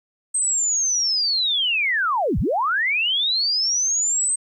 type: linear two-way sweep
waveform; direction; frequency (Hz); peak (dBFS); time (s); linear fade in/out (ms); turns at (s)
sine; down then up; 8372 to 30.92 to 8372; -18; 0.34-4.36; 10; 2.39
effects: 10-bit